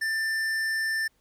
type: tone with tanh clipping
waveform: sine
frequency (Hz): 1780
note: A6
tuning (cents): +20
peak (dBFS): -27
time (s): 0.01-1.08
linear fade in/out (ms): 10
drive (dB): 13
effects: pink hiss -69 dBFS RMS until 1.2 s